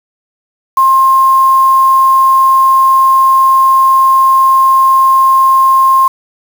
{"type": "tone with quantisation", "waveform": "sine", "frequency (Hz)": 1062, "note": "C6", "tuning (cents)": 25, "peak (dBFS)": -4, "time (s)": [0.77, 6.08], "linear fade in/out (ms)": 5, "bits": 4, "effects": []}